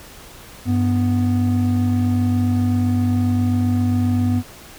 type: tone pair together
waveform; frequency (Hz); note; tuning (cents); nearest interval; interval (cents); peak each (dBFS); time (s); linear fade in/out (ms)
triangle; 98.15 / 246.9; G2 / B3; +3 / 0; octave + major third; 1597; -16; 0.65-4.43; 50
effects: pink hiss -41 dBFS RMS until 4.78 s